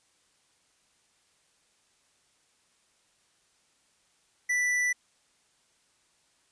sine tone with hard clipping, 1975.5 Hz, B6, in tune, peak -26 dBFS, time 4.49-4.93 s, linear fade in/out 10 ms, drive 11 dB, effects white hiss -68 dBFS RMS until 6.51 s + resampled to 22050 Hz

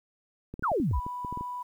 clicks, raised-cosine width 3 ms, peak -25 dBFS, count 11, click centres 0.54 / 0.594 / 0.625 / 0.717 / 0.8 / 0.912 / 1.065 / 1.248 / 1.326 / 1.374 / 1.41 s
sine exponential sweep, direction down, 1568 to 48.3 Hz, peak -24 dBFS, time 0.63-1 s, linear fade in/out 10 ms
sine tone, 987 Hz, B5, 1 cent flat, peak -33 dBFS, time 0.93-1.63 s, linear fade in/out 10 ms
effects 10-bit

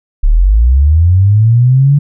sine linear sweep, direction up, 32.82 to 145.9 Hz, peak -4 dBFS, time 0.23-1.99 s, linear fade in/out 10 ms, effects none

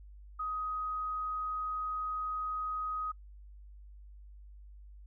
sine tone, 1256 Hz, D#6, 16 cents sharp, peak -33 dBFS, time 0.39-3.12 s, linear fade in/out 10 ms, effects noise-tail reverb RT60 0.1 s tail -26 dB re dry + added 50 Hz sine -49 dBFS peak until 5.06 s

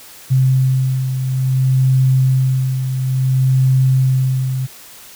sine beating tone pair, 130.81 / 131.39 Hz, C3 / C3, 0 / +8 cents, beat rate 0.58 Hz, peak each -12 / -20 dBFS, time 0.3-4.67 s, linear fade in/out 20 ms, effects white hiss -39 dBFS RMS until 5.15 s

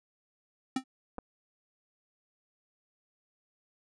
square tone with exponential decay, 261.6 Hz, C4, in tune, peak -25 dBFS, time 0.76-0.84 s, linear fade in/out 5 ms, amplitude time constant 16 ms
clicks, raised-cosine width 1 ms, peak -26 dBFS, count 2, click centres 1.183 / 1.187 s
effects resampled to 22050 Hz

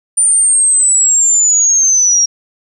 sine linear sweep, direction down, 9190 to 5600 Hz, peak -7 dBFS, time 0.17-2.26 s, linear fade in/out 10 ms, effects 8-bit

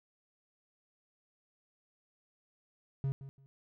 triangle tone with echo, 136.3 Hz, C#3, 29 cents flat, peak -28 dBFS, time 3.04-3.12 s, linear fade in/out 0 ms, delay 170 ms, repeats 2, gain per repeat -14 dB, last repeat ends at 3.46 s, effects none

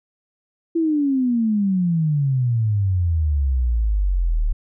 sine exponential sweep, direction down, 337.5 to 36.2 Hz, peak -16 dBFS, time 0.75-4.53 s, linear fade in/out 10 ms, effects none

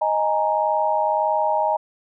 sine chord, D# suspended fourth, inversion none, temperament equal, 622.3 / 830.6 / 932.3 Hz, D#5 / G#5 / A#5, 0 / 0 / 0 cents, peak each -22 dBFS, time 0.01-1.77 s, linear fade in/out 10 ms, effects none

